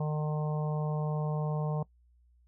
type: harmonic tone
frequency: 151.9 Hz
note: D#3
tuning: 41 cents flat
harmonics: 1 / 3 / 4 / 5 / 6 / 7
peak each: -29 / -39 / -41 / -43 / -45 / -46 dBFS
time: 0-1.83 s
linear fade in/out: 5 ms
effects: noise-tail reverb RT60 0.1 s tail -21 dB re dry + added 60 Hz sine -61 dBFS peak until 2.47 s